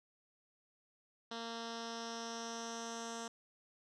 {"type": "tone with low-pass filter sweep", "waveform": "10% pulse", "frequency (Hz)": 230.3, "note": "A#3", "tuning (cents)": -21, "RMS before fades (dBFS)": -44, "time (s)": [1.31, 3.28], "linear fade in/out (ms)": 5, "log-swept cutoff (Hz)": [4500, 6900], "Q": 3.9, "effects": []}